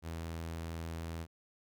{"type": "tone", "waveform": "sawtooth", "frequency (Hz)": 82.41, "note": "E2", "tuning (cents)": 0, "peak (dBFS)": -35, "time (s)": [0.02, 1.27], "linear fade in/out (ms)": 50, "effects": []}